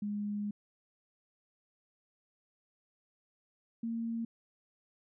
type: tone pair in turn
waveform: sine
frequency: 206.5 / 229.5 Hz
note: G#3 / A#3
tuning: -10 / -27 cents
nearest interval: major second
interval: 183 cents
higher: second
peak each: -33 / -33 dBFS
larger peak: neither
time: 0.02-0.51 / 3.83-4.25 s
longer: first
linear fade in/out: 5 ms
effects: none